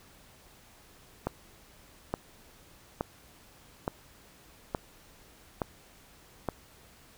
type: click train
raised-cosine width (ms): 1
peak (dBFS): -15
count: 7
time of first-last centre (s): 1.27-6.487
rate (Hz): 1.15
effects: pink hiss -57 dBFS RMS until 7.17 s